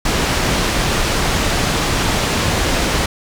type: low-pass noise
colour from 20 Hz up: pink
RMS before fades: -17 dBFS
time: 0.05-3.06 s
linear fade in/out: 5 ms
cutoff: 7100 Hz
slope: 12 dB/octave
effects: none